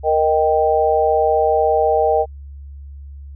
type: chord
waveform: sine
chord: Eb major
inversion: second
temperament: equal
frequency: 466.2 / 622.3 / 784 Hz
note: Bb4 / Eb5 / G5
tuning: 0 / 0 / 0 cents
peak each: -17 dBFS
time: 0.03-2.26 s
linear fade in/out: 50 ms
effects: added 70 Hz sine -32 dBFS peak until 3.35 s